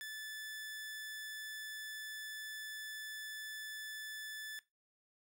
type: tone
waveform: sawtooth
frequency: 1743 Hz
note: A6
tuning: 17 cents flat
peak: -40 dBFS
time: 0.01-4.59 s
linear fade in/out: 0 ms
effects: noise-tail reverb RT60 0.2 s tail -17 dB re dry